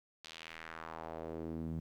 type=tone with band-pass filter sweep; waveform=sawtooth; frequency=81.1 Hz; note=E2; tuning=28 cents flat; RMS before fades=-44 dBFS; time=0.24-1.8 s; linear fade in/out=5 ms; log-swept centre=4100 to 170 Hz; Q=1.8; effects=12-bit